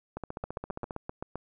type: two click trains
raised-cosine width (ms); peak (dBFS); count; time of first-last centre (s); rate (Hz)
1; -21 / -22; 8 / 12; 0.44-1.356 / 0.17-0.908; 7.64 / 14.9
effects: none